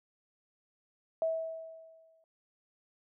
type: tone with exponential decay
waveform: sine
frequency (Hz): 649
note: E5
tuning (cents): -27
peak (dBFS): -26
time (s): 1.22-2.24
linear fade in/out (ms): 1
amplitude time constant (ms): 220
effects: none